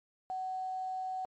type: tone with quantisation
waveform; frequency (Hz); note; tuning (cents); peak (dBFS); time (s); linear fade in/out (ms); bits
sine; 750; F#5; +23; -34; 0.3-1.25; 0; 10
effects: MP3 32 kbps